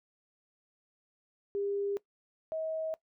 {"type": "tone pair in turn", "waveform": "sine", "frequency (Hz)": [401.7, 637.7], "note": ["G4", "D#5"], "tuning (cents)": [42, 42], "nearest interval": "minor sixth", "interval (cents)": 800, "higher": "second", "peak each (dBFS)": [-30, -32], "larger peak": "first", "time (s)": [[1.55, 1.97], [2.52, 2.94]], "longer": "neither", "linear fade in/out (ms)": 0, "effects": ["noise-tail reverb RT60 0.1 s tail -19 dB re dry"]}